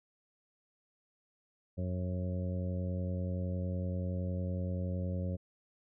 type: harmonic tone with a mistuned harmonic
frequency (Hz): 90.7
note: F#2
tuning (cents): -34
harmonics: 1 / 2 / 3 / 4 / 5 / 6 / 7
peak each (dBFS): -34 / -38 / -47 / -51 / -50 / -44 / -56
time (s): 1.77-5.37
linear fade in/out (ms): 20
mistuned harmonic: 7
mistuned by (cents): +32
effects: none